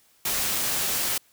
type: noise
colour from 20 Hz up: white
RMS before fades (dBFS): -26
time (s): 0.25-1.18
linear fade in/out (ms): 5
effects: white hiss -61 dBFS RMS until 1.32 s